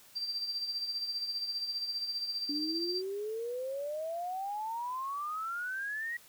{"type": "tone with tremolo", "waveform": "sine", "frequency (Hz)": 4699, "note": "D8", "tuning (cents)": 0, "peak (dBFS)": -31, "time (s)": [0.15, 3.02], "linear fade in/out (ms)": 20, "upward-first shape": "sine", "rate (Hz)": 15, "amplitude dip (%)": 55}
{"type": "exponential sweep", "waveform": "sine", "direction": "up", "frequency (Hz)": [286, 1924], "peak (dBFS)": -34, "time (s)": [2.49, 6.17], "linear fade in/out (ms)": 5}
{"effects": ["white hiss -58 dBFS RMS until 6.28 s"]}